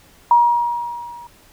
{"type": "tone with level ramp", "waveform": "sine", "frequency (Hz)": 952, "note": "A#5", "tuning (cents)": 36, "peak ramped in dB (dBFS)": [-7, -35], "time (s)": [0.31, 1.27], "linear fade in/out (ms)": 2, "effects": ["pink hiss -50 dBFS RMS until 1.52 s"]}